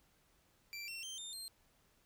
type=tone with pitch steps; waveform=25% pulse; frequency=2349 / 2714 / 3136 / 3623 / 4185 Hz; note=D7 / E7 / G7 / A7 / C8; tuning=0 / +50 / 0 / +50 / 0 cents; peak=-40 dBFS; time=0.73-1.48 s; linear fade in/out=0 ms; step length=150 ms; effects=pink hiss -72 dBFS RMS until 2.05 s